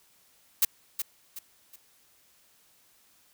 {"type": "noise with echo", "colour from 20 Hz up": "blue", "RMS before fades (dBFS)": -21, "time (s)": [0.62, 0.65], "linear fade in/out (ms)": 5, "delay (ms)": 370, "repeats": 3, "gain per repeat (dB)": -9, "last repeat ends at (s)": 1.76, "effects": ["white hiss -63 dBFS RMS until 3.33 s"]}